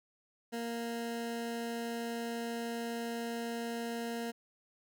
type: tone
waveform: 20% pulse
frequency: 233.1 Hz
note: A#3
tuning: in tune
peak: -31 dBFS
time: 0.52-4.32 s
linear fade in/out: 20 ms
effects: none